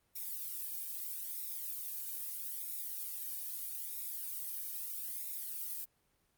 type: noise with flanger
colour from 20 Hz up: violet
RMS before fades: -41 dBFS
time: 0.15-5.85 s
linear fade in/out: 10 ms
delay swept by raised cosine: 0.65 to 1.5 ms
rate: 0.78 Hz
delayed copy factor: -0.85
effects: pink hiss -75 dBFS RMS until 6.37 s + Opus 32 kbps